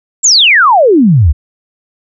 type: exponential sweep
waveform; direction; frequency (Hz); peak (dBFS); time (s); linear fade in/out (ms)
sine; down; 7720 to 65.5; -3; 0.23-1.33; 20
effects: none